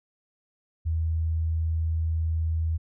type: tone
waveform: sine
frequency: 80.9 Hz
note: E2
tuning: 32 cents flat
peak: -23 dBFS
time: 0.85-2.78 s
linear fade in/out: 20 ms
effects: none